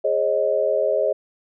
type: chord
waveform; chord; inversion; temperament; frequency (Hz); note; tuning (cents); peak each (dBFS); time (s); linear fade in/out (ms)
sine; Ab suspended fourth; none; equal with one note detuned; 415.3 / 542 / 622.3; Ab4 / Db5 / Eb5; 0 / -39 / 0; -24 / -21 / -21; 0.04-1.13; 10
effects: none